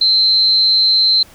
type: tone with amplitude modulation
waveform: sine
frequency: 4100 Hz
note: C8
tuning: 36 cents flat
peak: -7 dBFS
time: 0.01-1.23 s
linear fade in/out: 5 ms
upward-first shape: sine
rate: 263 Hz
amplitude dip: 45%
effects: pink hiss -44 dBFS RMS until 1.34 s